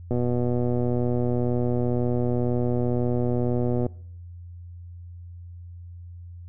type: click train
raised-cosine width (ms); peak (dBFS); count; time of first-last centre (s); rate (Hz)
2; -13; 459; 0.11-3.864; 122
effects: noise-tail reverb RT60 0.6 s tail -22 dB re dry + added 87 Hz sine -38 dBFS peak until 6.48 s